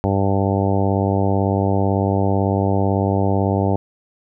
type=harmonic tone; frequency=98 Hz; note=G2; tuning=in tune; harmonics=1 / 2 / 3 / 4 / 5 / 6 / 7 / 8 / 9; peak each=-19 / -22 / -24 / -25 / -26 / -27 / -27 / -28 / -29 dBFS; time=0.04-3.76 s; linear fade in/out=0 ms; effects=none